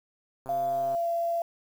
click train, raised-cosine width 1 ms, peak -30 dBFS, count 65, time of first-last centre 0.46-0.949 s, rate 131 Hz
sine tone with pitch glide, 690 to 678.9 Hz, F5 to F5, -21 to -49 cents, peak -25 dBFS, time 0.49-1.42 s, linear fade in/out 2 ms, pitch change -28 cents, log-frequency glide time 0.64-1.08 s
effects 8-bit

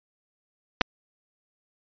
clicks, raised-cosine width 0.3 ms, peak -4 dBFS, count 2, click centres 0.811 / 0.815 s, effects resampled to 11025 Hz

